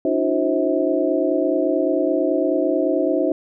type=tone cluster; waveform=sine; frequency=290 / 319.1 / 364.1 / 528 / 645 Hz; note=D4 / D#4 / F#4 / C5 / E5; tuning=-22 / +44 / -28 / +16 / -38 cents; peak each=-23 dBFS; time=0.05-3.32 s; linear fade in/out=2 ms; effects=none